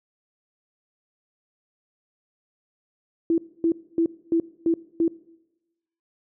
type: tone bursts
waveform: sine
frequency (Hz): 332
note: E4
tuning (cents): +12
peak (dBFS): -17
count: 6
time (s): 3.3-5.08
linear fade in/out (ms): 2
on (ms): 80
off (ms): 260
effects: noise-tail reverb RT60 1.0 s tail -21 dB re dry